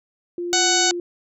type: tone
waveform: sine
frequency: 349.2 Hz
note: F4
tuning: in tune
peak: -24 dBFS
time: 0.38-1 s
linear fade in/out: 2 ms
type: harmonic tone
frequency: 744 Hz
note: F#5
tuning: 9 cents sharp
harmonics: 1 / 2 / 3 / 4 / 5 / 6 / 7 / 8 / 9 / 10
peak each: -24 / -25 / -29 / -27 / -25 / -24 / -30 / -24 / -25 / -26 dBFS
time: 0.53-0.91 s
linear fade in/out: 0 ms
effects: none